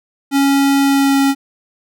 square tone with pitch glide, 277.2 to 275 Hz, C#4 to C#4, 0 to -14 cents, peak -11 dBFS, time 0.31-1.35 s, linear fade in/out 50 ms, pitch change -14 cents, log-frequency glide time 0.81-1.18 s, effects none

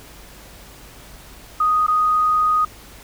sine tone with dropouts, 1244.5 Hz, D#6, in tune, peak -14 dBFS, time 1.6-2.65 s, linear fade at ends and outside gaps 5 ms, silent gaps 1.866-1.881 s, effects added 50 Hz sine -46 dBFS peak until 3.03 s + pink hiss -43 dBFS RMS until 3.03 s

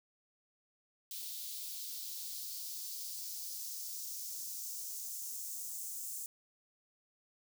blue noise with high-pass filter sweep, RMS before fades -43 dBFS, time 1.11-6.26 s, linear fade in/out 2 ms, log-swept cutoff 3700 to 7300 Hz, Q 2.1, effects none

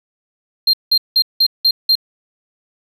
triangle tone bursts, 4186 Hz, C8, in tune, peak -8 dBFS, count 6, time 0.67-1.954 s, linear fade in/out 5 ms, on 64 ms, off 180 ms, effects none

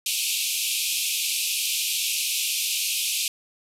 pink band-pass noise, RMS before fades -26 dBFS, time 0.06-3.28 s, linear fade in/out 2 ms, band 2400 to 14000 Hz, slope 96 dB/octave, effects none

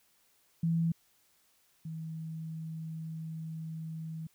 sine tone pair in turn, 165.7 / 160.52 Hz, E3 / E3, +9 / -46 cents, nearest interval minor second, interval 55 cents, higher first, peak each -26 / -37 dBFS, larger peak first, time 0.63-0.92 / 1.85-4.27 s, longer second, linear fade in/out 5 ms, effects white hiss -69 dBFS RMS until 4.34 s

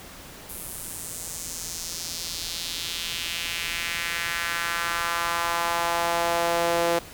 sawtooth tone with high-pass filter sweep, 170 Hz, F3, 46 cents flat, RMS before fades -28 dBFS, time 0.49-6.99 s, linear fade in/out 5 ms, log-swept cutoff 11000 to 490 Hz, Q 1.9, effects pink hiss -43 dBFS RMS until 7.13 s

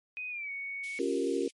sine tone with pitch glide, 2499 to 2226 Hz, D#7 to C#7, +7 to +7 cents, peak -35 dBFS, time 0.17-0.99 s, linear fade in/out 0 ms, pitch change -200 cents, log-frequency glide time 0.29-0.51 s
pink high-pass noise, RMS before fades -50 dBFS, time 0.83-1.51 s, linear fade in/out 10 ms, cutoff 2300 Hz, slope 48 dB/octave
sine chord, G half-diminished seventh, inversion second, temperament equal, 277.2 / 349.2 / 392 / 466.2 Hz, Db4 / F4 / G4 / Bb4, 0 / 0 / 0 / 0 cents, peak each -33 dBFS, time 0.99-1.48 s, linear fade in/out 5 ms
effects MP3 48 kbps

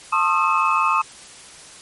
sine tone cluster, 893 / 1068 / 1234 / 1328 / 2587 Hz, A5 / C6 / D#6 / E6 / E7, +25 / +35 / -15 / +12 / -33 cents, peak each -24 / -20 / -19 / -27 / -25 dBFS, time 0.12-1.02 s, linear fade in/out 10 ms, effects white hiss -42 dBFS RMS until 1.81 s + MP3 48 kbps

